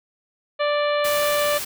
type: harmonic tone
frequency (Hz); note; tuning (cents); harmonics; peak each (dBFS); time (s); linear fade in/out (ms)
587.3; D5; 0; 1 / 2 / 3 / 4 / 5 / 6 / 7; -20 / -26 / -30 / -32 / -34 / -36 / -37; 0.59-1.59; 20
type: noise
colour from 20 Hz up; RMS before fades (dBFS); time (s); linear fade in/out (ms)
white; -29; 1.04-1.65; 10
effects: none